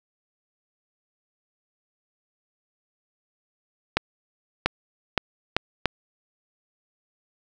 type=accelerating click train; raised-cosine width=0.3 ms; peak=-3 dBFS; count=5; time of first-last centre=3.97-5.857 s; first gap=690 ms; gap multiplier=0.75; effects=none